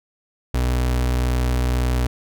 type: tone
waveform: 35% pulse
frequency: 61.9 Hz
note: B1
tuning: 5 cents sharp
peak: -16 dBFS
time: 0.54-2.07 s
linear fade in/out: 5 ms
effects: none